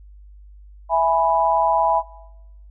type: chord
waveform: sine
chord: E major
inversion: none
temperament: equal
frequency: 659.3 / 830.6 / 987.8 Hz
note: E5 / G#5 / B5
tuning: 0 / 0 / 0 cents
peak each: -19 dBFS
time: 0.89-2.03 s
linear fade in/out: 50 ms
effects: noise-tail reverb RT60 0.9 s tail -20 dB re dry + added 50 Hz sine -41 dBFS peak until 2.7 s